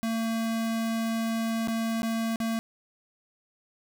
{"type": "tone with dropouts", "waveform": "square", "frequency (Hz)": 226.2, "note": "A3", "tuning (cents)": 48, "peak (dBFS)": -27, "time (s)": [0.03, 2.59], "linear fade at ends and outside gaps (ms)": 0, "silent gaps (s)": [[1.674, 1.683], [2.02, 2.031], [2.359, 2.402]], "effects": []}